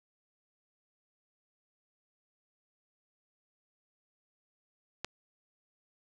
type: click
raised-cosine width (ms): 0.2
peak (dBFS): -17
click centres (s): 5.046
effects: none